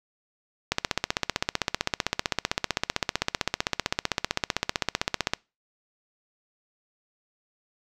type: click train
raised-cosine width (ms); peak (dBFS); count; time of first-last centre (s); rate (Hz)
0.2; -5; 73; 0.72-5.335; 15.6
effects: noise-tail reverb RT60 0.3 s tail -26 dB re dry